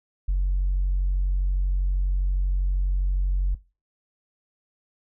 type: tone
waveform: sine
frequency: 46.25 Hz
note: F#1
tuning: in tune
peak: -18 dBFS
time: 0.28-3.55 s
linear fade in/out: 10 ms
effects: noise-tail reverb RT60 0.3 s tail -20 dB re dry + tanh soft clip ceiling -17 dBFS